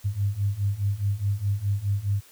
sine beating tone pair, 98 / 102.8 Hz, G2 / G#2, 0 / -17 cents, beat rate 4.8 Hz, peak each -27 / -25 dBFS, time 0.04-2.21 s, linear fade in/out 20 ms, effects white hiss -53 dBFS RMS until 2.31 s

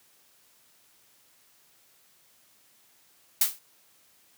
blue noise with exponential decay, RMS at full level -17 dBFS, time 3.41-3.59 s, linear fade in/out 5 ms, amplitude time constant 39 ms, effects white hiss -62 dBFS RMS until 4.37 s + high-pass 80 Hz 12 dB/octave

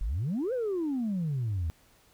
sine exponential two-way sweep, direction up then down, 41.2 to 530 to 76.6 Hz, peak -26 dBFS, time 0.01-1.7 s, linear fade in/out 0 ms, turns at 0.53 s, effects tanh soft clip ceiling -25 dBFS + pink hiss -62 dBFS RMS until 2.13 s

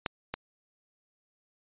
clicks, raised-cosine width 0.3 ms, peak -13 / -16 dBFS, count 2, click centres 0.062 / 0.34 s, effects resampled to 8000 Hz

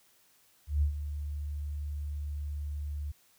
sine tone with ADSR envelope, 73.3 Hz, D2, 3 cents flat, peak -22 dBFS, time 0.67-3.12 s, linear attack 150 ms, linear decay 98 ms, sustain -11 dB, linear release 11 ms, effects white hiss -65 dBFS RMS until 3.38 s

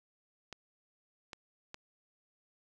clicks, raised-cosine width 0.2 ms, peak -26 dBFS, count 3, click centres 0.527 / 1.332 / 1.744 s, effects none

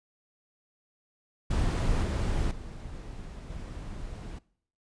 brown noise with level steps, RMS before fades -26 / -28 / -41 / -39 dBFS, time 1.5-4.39 s, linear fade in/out 10 ms, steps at 2.03 / 2.51 / 3.5 s, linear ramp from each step 2 ms, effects noise-tail reverb RT60 0.6 s tail -22 dB re dry + resampled to 22050 Hz

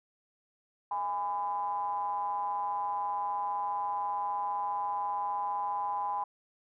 triangle ring-modulated tone, 92.5 Hz, F#2, in tune, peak -25 dBFS, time 0.91-6.24 s, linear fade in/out 5 ms, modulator 913 Hz, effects none

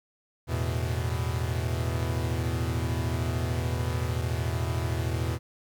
45% pulse chord, E suspended fourth, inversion none, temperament equal, 82.41 / 110 / 123.47 Hz, E2 / A2 / B2, 0 / 0 / 0 cents, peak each -30 / -32 / -31 dBFS, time 0.47-5.39 s, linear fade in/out 50 ms, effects 10-bit

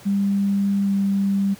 sine tone with pitch glide, 199 to 197.4 Hz, G3 to G3, +26 to +12 cents, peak -17 dBFS, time 0.05-1.55 s, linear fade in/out 20 ms, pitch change -14 cents, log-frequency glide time 0.83-0.92 s, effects pink hiss -45 dBFS RMS until 1.59 s + high-pass 80 Hz 12 dB/octave

